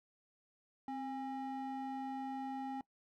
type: ring-modulated tone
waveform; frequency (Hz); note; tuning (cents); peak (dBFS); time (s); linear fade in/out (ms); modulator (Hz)
triangle; 539; C#5; -49; -34; 0.88-2.81; 2; 276
effects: noise-tail reverb RT60 0.1 s tail -22 dB re dry